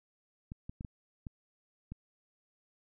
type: clicks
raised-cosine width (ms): 5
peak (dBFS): -29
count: 6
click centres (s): 0.519 / 0.695 / 0.809 / 0.848 / 1.268 / 1.92
effects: none